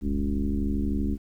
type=tone with frequency modulation; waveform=sine; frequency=133.2 Hz; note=C3; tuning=31 cents sharp; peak=-23 dBFS; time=0.01-1.18 s; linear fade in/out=50 ms; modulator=72.5 Hz; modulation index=2.4; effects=10-bit